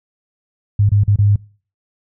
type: tone with dropouts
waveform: sine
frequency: 102.3 Hz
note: G#2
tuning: 26 cents flat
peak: -9 dBFS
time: 0.79-1.36 s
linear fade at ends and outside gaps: 5 ms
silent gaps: 0.892-0.917 / 1.037-1.078 / 1.16-1.187 s
effects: noise-tail reverb RT60 0.4 s tail -23 dB re dry